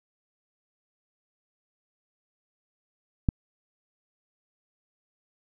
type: click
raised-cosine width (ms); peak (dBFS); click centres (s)
5; -9; 3.288
effects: none